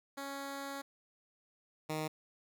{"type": "tone pair in turn", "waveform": "10% pulse", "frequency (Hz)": [277.2, 155.57], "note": ["C#4", "D#3"], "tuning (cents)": [0, 0], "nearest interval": "minor seventh", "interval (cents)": 1000, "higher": "first", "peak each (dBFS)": [-32, -27], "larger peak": "second", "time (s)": [[0.17, 0.82], [1.89, 2.08]], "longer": "first", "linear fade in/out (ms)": 10, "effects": []}